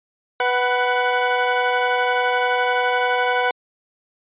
20% pulse tone pair together, 493.9 / 746.7 Hz, B4 / F#5, 0 / +16 cents, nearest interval perfect fifth, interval 716 cents, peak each -15 dBFS, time 0.4-3.51 s, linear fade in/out 2 ms, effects resampled to 8000 Hz

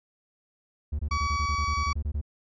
triangle tone bursts, 73.42 Hz, D2, in tune, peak -24 dBFS, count 14, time 0.92-2.214 s, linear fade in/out 10 ms, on 72 ms, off 22 ms
35% pulse tone, 1137 Hz, C#6, 44 cents sharp, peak -25 dBFS, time 1.11-1.93 s, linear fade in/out 5 ms
effects resampled to 16000 Hz

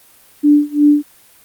sine tone with tremolo, 293.7 Hz, D4, in tune, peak -5 dBFS, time 0.43-1.03 s, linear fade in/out 20 ms, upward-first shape sine, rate 2.8 Hz, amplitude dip 95%, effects white hiss -47 dBFS RMS until 1.44 s + Opus 32 kbps

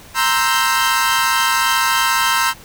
sawtooth chord, C dominant seventh, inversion third, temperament equal, 932.3 / 1046.5 / 1318.5 / 1568 Hz, Bb5 / C6 / E6 / G6, 0 / 0 / 0 / 0 cents, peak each -16 dBFS, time 0.14-2.54 s, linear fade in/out 50 ms, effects pink hiss -41 dBFS RMS until 2.64 s

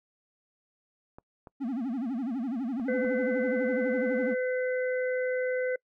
clicks, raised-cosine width 1 ms, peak -32 dBFS, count 4, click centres 1.185 / 1.472 / 2.798 / 3.048 s
triangle tone with vibrato, 250 Hz, B3, 21 cents sharp, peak -27 dBFS, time 1.6-4.35 s, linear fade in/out 20 ms, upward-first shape sine, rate 12 Hz, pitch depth 210 cents each way
harmonic tone, 507 Hz, B4, 45 cents sharp, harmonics 1 / 3 / 4, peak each -27 / -37 / -39 dBFS, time 2.88-5.76 s, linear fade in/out 5 ms
effects noise-tail reverb RT60 0.1 s tail -25 dB re dry

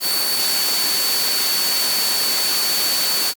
sine tone in noise, 4477 Hz, C#8, 16 cents sharp, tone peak -20 dBFS, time 0-3.34 s, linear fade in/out 50 ms, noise white, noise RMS -21 dBFS, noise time 0-3.34 s, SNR -2 dB, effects high-pass 200 Hz 12 dB/octave + Opus 32 kbps

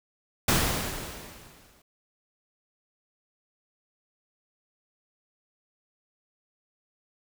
pink noise with exponential decay, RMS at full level -21 dBFS, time 0.48-1.82 s, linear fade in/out 5 ms, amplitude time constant 290 ms, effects none

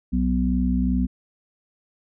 harmonic tone, 62.6 Hz, B1, 24 cents sharp, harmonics 1 / 3 / 4, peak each -23 / -23 / -23 dBFS, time 0.12-1.07 s, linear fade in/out 20 ms, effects none

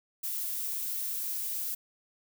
violet noise, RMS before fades -34 dBFS, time 0.23-1.75 s, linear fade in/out 10 ms, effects none

